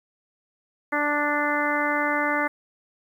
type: harmonic tone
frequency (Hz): 293.7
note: D4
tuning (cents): 0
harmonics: 1 / 2 / 3 / 4 / 5 / 6 / 7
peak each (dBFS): -29 / -29 / -29 / -29 / -29 / -29 / -29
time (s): 0.92-2.48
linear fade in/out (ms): 10
effects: 9-bit